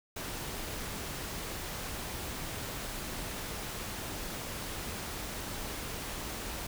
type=noise; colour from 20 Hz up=pink; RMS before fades=-39 dBFS; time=0.16-6.67 s; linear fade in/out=5 ms; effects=none